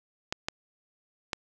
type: clicks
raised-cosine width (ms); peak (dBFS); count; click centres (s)
0.2; -12; 3; 0.325 / 0.485 / 1.332
effects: none